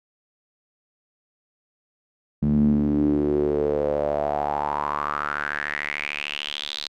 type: tone with band-pass filter sweep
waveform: sawtooth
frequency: 73.42 Hz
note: D2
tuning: in tune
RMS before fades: -24 dBFS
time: 2.42-6.88 s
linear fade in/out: 10 ms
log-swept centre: 190 to 4100 Hz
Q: 6.1
effects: none